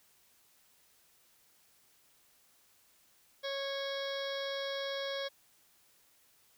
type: harmonic tone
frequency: 551 Hz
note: C#5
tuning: 11 cents flat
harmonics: 1 / 2 / 3 / 4 / 6 / 7 / 8 / 9 / 10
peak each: -37 / -47 / -44 / -48 / -43 / -47 / -51 / -52 / -50 dBFS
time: 3.43-5.29 s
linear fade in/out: 20 ms
effects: white hiss -67 dBFS RMS until 6.57 s